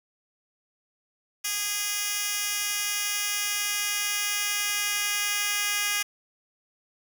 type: tone with high-pass filter sweep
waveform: 10% pulse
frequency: 411.1 Hz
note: G#4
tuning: 18 cents flat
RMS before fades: -28 dBFS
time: 1.44-6.03 s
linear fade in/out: 10 ms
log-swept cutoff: 3900 to 2600 Hz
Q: 0.77
effects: none